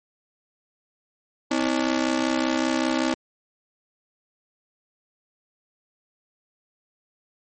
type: ring-modulated tone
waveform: sawtooth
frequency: 288.3 Hz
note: D4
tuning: 32 cents flat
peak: -14 dBFS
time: 1.51-3.14 s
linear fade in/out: 0 ms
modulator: 32.6 Hz
effects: MP3 32 kbps